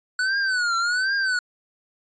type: tone with vibrato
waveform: square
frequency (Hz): 1480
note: F#6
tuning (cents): 0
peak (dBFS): -21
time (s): 0.19-1.39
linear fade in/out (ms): 2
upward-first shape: triangle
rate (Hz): 1.3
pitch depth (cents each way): 160
effects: resampled to 16000 Hz